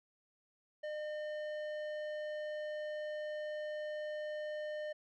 square tone with low-pass filter, 606 Hz, D#5, 46 cents flat, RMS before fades -41 dBFS, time 0.83-4.93 s, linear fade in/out 10 ms, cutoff 2400 Hz, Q 0.73, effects none

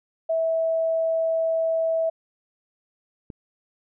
sine tone, 652 Hz, E5, 19 cents flat, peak -20 dBFS, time 0.29-2.1 s, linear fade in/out 10 ms
click, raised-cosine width 3 ms, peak -24 dBFS, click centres 3.302 s
effects none

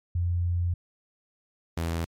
sine / sawtooth tone pair in turn, 87.31 / 83.17 Hz, F2 / E2, 0 / +16 cents, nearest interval minor second, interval 84 cents, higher first, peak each -23 dBFS, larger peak neither, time 0.15-0.74 / 1.77-2.05 s, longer first, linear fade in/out 5 ms, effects MP3 64 kbps

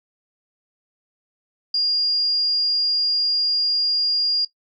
sine tone, 4826 Hz, D8, 46 cents sharp, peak -17 dBFS, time 1.74-4.45 s, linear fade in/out 5 ms, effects noise-tail reverb RT60 0.1 s tail -17 dB re dry

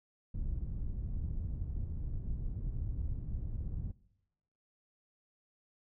pink low-pass noise, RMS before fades -37 dBFS, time 0.34-3.92 s, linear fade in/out 5 ms, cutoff 110 Hz, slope 12 dB/octave, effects noise-tail reverb RT60 0.9 s tail -22 dB re dry

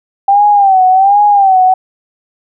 sine tone with vibrato, 784 Hz, G5, in tune, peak -4 dBFS, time 0.28-1.74 s, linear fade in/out 5 ms, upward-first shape sine, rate 1.3 Hz, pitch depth 98 cents each way, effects none

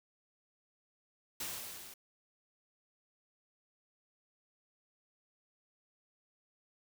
white noise with level ramp, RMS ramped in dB -39 to -52 dBFS, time 1.4-1.94 s, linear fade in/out 5 ms, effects none

